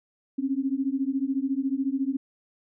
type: beating tone pair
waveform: sine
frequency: 263.3 / 277.3 Hz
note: C4 / C#4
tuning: +11 / +1 cents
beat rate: 14 Hz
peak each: -27 dBFS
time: 0.38-2.17 s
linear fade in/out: 10 ms
effects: none

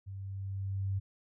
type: tone with level ramp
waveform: sine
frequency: 97.3 Hz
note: G2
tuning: 12 cents flat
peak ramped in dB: -40 to -29 dBFS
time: 0.06-1 s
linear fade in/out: 20 ms
effects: none

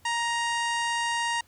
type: harmonic tone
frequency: 937 Hz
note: A#5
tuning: 9 cents sharp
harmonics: 1 / 2 / 3 / 4 / 5 / 6 / 7 / 8 / 9 / 10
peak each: -28 / -30 / -34 / -40 / -42 / -43 / -42 / -45 / -43 / -46 dBFS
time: 0.05-1.41 s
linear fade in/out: 5 ms
effects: added 91 Hz sine -61 dBFS peak until 1.47 s + pink hiss -61 dBFS RMS until 1.47 s

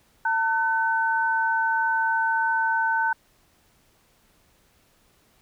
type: tone pair together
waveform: sine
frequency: 900.8 / 1515 Hz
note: A5 / F#6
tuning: +40 / +40 cents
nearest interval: major sixth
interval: 900 cents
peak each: -23 / -23 dBFS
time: 0.25-3.13 s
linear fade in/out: 5 ms
effects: pink hiss -62 dBFS RMS until 5.41 s

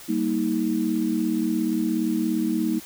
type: chord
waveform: sine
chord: Eb major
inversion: first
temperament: equal with one note detuned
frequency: 196 / 233.1 / 316.7 Hz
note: G3 / Bb3 / Eb4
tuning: 0 / 0 / +31 cents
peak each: -28 / -25 / -24 dBFS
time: 0.08-2.8 s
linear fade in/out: 20 ms
effects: white hiss -43 dBFS RMS until 2.85 s

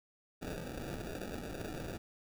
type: noise with sample-and-hold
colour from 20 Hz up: white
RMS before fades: -42 dBFS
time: 0.41-1.98 s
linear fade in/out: 20 ms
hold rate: 1050 Hz
effects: none

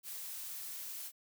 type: noise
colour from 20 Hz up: blue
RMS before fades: -44 dBFS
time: 0.03-1.12 s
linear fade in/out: 50 ms
effects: none

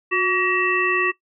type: harmonic tone with a mistuned harmonic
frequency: 380.3 Hz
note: F#4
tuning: 48 cents sharp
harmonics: 1 / 3 / 5 / 7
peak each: -23 / -23 / -23 / -23 dBFS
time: 0.11-1.12 s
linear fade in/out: 20 ms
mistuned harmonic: 1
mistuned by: -79 cents
effects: noise-tail reverb RT60 0.1 s tail -18 dB re dry

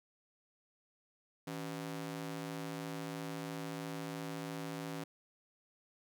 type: ring-modulated tone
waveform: sawtooth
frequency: 220 Hz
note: A3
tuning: in tune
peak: -33 dBFS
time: 1.47-5.04 s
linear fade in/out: 5 ms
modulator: 58.5 Hz
effects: none

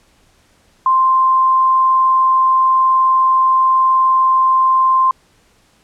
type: tone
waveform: sine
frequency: 1046.5 Hz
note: C6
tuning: in tune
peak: -9 dBFS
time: 0.86-5.11 s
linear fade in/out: 2 ms
effects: pink hiss -54 dBFS RMS until 5.83 s + low-pass 10000 Hz 12 dB/octave

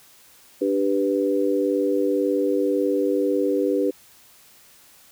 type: chord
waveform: sine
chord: G major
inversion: second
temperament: equal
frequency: 293.7 / 392 / 493.9 Hz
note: D4 / G4 / B4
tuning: 0 / 0 / 0 cents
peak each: -23 dBFS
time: 0.61-3.91 s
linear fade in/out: 10 ms
effects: white hiss -52 dBFS RMS until 5.11 s

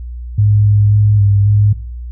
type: tone with pitch steps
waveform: sine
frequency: 104.2 / 103.6 / 104.5 / 100.8 / 103.8 Hz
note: G#2 / G#2 / G#2 / G2 / G#2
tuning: +6 / -4 / +11 / +49 / 0 cents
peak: -7 dBFS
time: 0.38-1.73 s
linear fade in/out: 5 ms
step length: 270 ms
effects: noise-tail reverb RT60 0.5 s tail -23 dB re dry + added 60 Hz sine -23 dBFS peak until 2.11 s

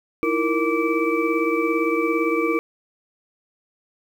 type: tone cluster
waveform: sine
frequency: 319.1 / 336.7 / 464.9 / 1165 / 2310 Hz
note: D#4 / E4 / A#4 / D6 / D7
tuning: +44 / +37 / -5 / -14 / -29 cents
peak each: -25 / -24 / -23 / -27 / -27 dBFS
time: 0.23-2.59 s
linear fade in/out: 0 ms
effects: 8-bit

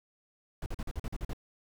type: noise bursts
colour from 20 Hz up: brown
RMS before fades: -35 dBFS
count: 9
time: 0.62-1.333 s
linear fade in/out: 2 ms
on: 41 ms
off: 43 ms
effects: none

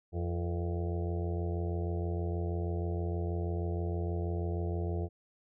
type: harmonic tone with a mistuned harmonic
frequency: 86.3 Hz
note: F2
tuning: 20 cents flat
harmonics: 1 / 2 / 4 / 5 / 6 / 7 / 8 / 9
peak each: -32 / -40 / -40 / -42 / -50 / -49 / -46 / -53 dBFS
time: 0.12-5.09 s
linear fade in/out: 50 ms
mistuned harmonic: 6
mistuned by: -76 cents
effects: none

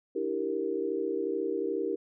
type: chord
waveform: sine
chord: E half-diminished seventh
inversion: third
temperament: equal with one note detuned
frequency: 298.3 / 329.6 / 392 / 466.2 Hz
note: D4 / E4 / G4 / Bb4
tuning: +27 / 0 / 0 / 0 cents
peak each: -37 / -35 / -32 / -33 dBFS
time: 0.15-1.96 s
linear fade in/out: 10 ms
effects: none

